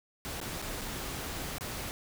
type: noise with dropouts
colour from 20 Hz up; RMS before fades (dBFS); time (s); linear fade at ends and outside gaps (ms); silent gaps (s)
pink; -38; 0.25-1.91; 0; 0.402-0.414 / 0.618-0.624 / 0.812-0.816 / 1.583-1.609
effects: none